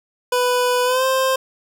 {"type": "tone with pitch glide", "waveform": "25% pulse", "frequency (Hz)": [495.6, 525.1], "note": ["B4", "C5"], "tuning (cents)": [6, 6], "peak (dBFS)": -12, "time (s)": [0.32, 1.36], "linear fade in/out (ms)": 5, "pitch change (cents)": 100, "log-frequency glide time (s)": [0.84, 1.05], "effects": []}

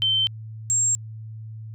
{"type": "tone pair in turn", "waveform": "sine", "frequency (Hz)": [3100, 7480], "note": ["G7", "A#8"], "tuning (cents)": [-20, 5], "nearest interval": "octave + minor third", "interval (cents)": 1525, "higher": "second", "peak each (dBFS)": -18, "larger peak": "neither", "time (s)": [[0.02, 0.27], [0.7, 0.95]], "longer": "neither", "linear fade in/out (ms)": 0, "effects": ["added 110 Hz sine -34 dBFS peak until 1.74 s"]}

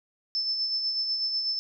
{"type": "tone with tremolo", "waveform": "sine", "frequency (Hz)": 5274, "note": "E8", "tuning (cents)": 0, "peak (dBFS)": -24, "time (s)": [0.35, 1.59], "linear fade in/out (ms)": 0, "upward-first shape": "sine", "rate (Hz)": 8.1, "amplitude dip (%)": 40, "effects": []}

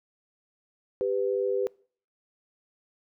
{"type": "tone pair together", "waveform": "sine", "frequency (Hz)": [395.3, 498], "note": ["G4", "B4"], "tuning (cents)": [15, 14], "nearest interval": "major third", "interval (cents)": 399, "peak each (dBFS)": -27, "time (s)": [1.01, 1.67], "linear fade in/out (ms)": 0, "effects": ["noise-tail reverb RT60 0.5 s tail -25 dB re dry"]}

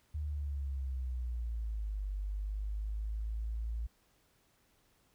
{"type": "linear two-way sweep", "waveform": "sine", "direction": "down then up", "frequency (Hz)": [76, 49, 56.7], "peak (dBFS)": -34, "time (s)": [0.14, 3.87], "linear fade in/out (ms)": 10, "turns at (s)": 2.08, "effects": ["pink hiss -71 dBFS RMS until 5.14 s"]}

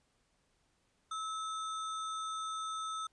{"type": "tone with sample-and-hold", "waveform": "sine", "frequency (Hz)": 1300, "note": "E6", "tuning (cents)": -24, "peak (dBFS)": -36, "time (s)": [1.11, 3.07], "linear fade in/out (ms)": 5, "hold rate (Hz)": 4900, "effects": ["pink hiss -75 dBFS RMS until 3.12 s", "resampled to 22050 Hz"]}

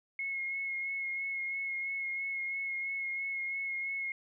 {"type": "tone with vibrato", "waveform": "sine", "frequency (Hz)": 2169, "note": "C#7", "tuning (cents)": -38, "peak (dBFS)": -33, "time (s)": [0.19, 4.12], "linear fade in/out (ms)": 2, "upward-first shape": "sine", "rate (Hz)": 3, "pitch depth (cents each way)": 20, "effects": []}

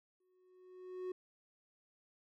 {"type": "tone with exponential growth", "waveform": "triangle", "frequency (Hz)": 367.6, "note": "F#4", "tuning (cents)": -11, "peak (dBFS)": -35, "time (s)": [0.2, 1.12], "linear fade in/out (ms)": 5, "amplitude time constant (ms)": 200, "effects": []}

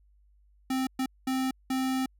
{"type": "tone bursts at uneven times", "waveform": "square", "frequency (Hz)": 261.6, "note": "C4", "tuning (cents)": 0, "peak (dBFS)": -27, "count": 4, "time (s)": [[0.7, 0.87], [0.99, 1.06], [1.27, 1.51], [1.7, 2.06]], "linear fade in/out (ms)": 5, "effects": ["added 50 Hz sine -59 dBFS peak until 2.19 s"]}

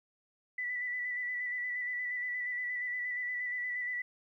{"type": "tone with vibrato", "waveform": "sine", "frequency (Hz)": 1975.5, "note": "B6", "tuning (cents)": 0, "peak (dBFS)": -33, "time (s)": [0.58, 4.02], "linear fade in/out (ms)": 5, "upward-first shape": "square", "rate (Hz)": 8.5, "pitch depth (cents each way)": 21, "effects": ["12-bit"]}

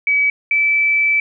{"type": "tone pair in turn", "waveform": "sine", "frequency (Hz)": [2281, 2314], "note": ["C#7", "D7"], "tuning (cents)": [49, -26], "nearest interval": "unison", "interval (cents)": 25, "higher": "second", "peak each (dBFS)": -12, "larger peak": "neither", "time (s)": [[0.07, 0.3], [0.51, 1.2]], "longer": "second", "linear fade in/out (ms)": 2, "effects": []}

